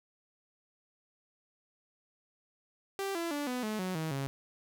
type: tone with pitch steps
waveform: sawtooth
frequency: 392 / 337.3 / 290.3 / 249.8 / 215 / 185 / 159.2 / 137 Hz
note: G4 / E4 / D4 / B3 / A3 / F#3 / D#3 / C#3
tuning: 0 / +40 / -20 / +20 / -40 / 0 / +40 / -20 cents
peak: -29 dBFS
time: 2.99-4.27 s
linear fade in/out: 0 ms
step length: 160 ms
effects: none